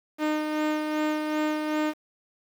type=tone with tremolo; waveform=sawtooth; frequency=305.8 Hz; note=D#4; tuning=30 cents flat; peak=-19 dBFS; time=0.18-1.94 s; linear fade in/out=50 ms; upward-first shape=sine; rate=2.6 Hz; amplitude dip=40%; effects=low-pass 3000 Hz 12 dB/octave + 8-bit